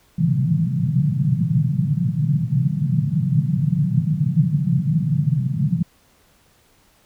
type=band-pass noise; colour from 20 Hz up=pink; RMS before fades=-19 dBFS; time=0.18-5.83 s; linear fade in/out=10 ms; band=130 to 170 Hz; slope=48 dB/octave; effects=pink hiss -57 dBFS RMS until 7.05 s